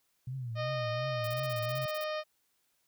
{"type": "tone with vibrato", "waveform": "sine", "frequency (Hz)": 122.8, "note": "B2", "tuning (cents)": -9, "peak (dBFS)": -35, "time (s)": [0.27, 1.86], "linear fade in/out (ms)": 5, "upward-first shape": "triangle", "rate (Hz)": 2.8, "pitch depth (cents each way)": 170}
{"type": "harmonic tone", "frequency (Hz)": 615, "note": "D#5", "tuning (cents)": -20, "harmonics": [1, 2, 3, 4, 5, 6, 7, 8, 9], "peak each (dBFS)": [-34, -40, -44, -46, -48, -50, -51, -52, -53], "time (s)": [0.55, 2.24], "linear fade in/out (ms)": 50}
{"type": "noise bursts", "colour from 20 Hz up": "violet", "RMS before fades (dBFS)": -45, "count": 13, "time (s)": [1.24, 2.04], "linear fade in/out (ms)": 2, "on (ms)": 32, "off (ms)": 32}
{"effects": ["white hiss -75 dBFS RMS until 2.87 s"]}